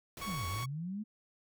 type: noise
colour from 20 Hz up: pink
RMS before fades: -46 dBFS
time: 0.17-0.64 s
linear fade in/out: 2 ms
type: tone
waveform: sawtooth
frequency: 1114 Hz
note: C#6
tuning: 8 cents sharp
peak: -35 dBFS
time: 0.21-0.66 s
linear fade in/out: 10 ms
type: linear two-way sweep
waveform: sine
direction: down then up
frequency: 220 to 82.1 to 220 Hz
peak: -36 dBFS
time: 0.26-1.04 s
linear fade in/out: 20 ms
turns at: 0.46 s
effects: none